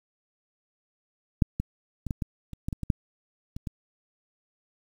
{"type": "clicks", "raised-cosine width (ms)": 5, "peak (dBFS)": [-6, -15, -19, -16, -16, -26, -17, -18, -19, -9, -23, -20], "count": 12, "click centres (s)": [1.422, 1.6, 2.067, 2.108, 2.222, 2.533, 2.685, 2.728, 2.833, 2.902, 3.565, 3.672], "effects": ["8-bit"]}